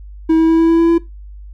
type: tone with pitch steps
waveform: triangle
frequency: 321.9 / 324.1 / 326.4 / 328.7 / 330.9 / 333.3 / 335.6 Hz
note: E4 / E4 / E4 / E4 / E4 / E4 / E4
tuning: -41 / -29 / -17 / -5 / +7 / +19 / +31 cents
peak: -6 dBFS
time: 0.29-0.983 s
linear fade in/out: 10 ms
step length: 99 ms
effects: noise-tail reverb RT60 0.2 s tail -19 dB re dry + added 50 Hz sine -31 dBFS peak until 1.53 s